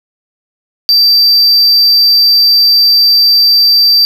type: tone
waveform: triangle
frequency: 4672 Hz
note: D8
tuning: 10 cents flat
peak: -3 dBFS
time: 0.89-4.05 s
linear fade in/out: 0 ms
effects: none